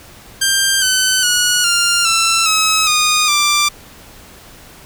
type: tone with pitch steps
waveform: 10% pulse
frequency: 1585 / 1519.6 / 1456.8 / 1396.7 / 1339 / 1283.7 / 1230.7 / 1179.9 Hz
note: G6 / F#6 / F#6 / F6 / E6 / E6 / D#6 / D6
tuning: +19 / +46 / -27 / 0 / +27 / -46 / -19 / +8 cents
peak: -3 dBFS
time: 0.41-3.69 s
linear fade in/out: 10 ms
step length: 410 ms
effects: pink hiss -40 dBFS RMS until 4.85 s